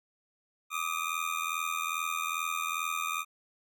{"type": "ring-modulated tone", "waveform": "25% pulse", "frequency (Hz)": 1218, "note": "D#6", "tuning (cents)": -37, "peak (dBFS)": -24, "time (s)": [0.7, 3.25], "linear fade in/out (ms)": 50, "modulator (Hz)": 41.2, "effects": []}